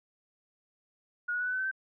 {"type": "tone with pitch steps", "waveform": "sine", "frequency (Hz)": [1443, 1460.6, 1478.4, 1496.5, 1514.7, 1533.2, 1551.9], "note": ["F#6", "F#6", "F#6", "F#6", "F#6", "G6", "G6"], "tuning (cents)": [-44, -23, -2, 19, 40, -39, -18], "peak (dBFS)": -29, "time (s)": [1.28, 1.714], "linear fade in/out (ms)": 10, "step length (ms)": 62, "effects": []}